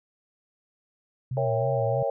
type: tone with vibrato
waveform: sine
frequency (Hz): 123.47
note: B2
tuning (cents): 0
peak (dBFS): -27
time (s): 1.31-2.03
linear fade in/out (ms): 5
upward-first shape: sine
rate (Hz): 3.2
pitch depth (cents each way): 120
type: chord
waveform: sine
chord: A# diminished seventh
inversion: none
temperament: equal with one note detuned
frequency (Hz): 466.2 / 554.4 / 659.3 / 794.9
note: A#4 / C#5 / E5 / G5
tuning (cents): 0 / 0 / 0 / +24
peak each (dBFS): -31 / -26 / -31 / -32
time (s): 1.37-2.1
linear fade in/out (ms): 2
effects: none